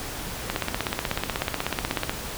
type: click train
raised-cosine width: 0.3 ms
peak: -8 dBFS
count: 27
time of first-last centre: 0.5-2.095 s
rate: 16.3 Hz
effects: pink hiss -34 dBFS RMS until 2.37 s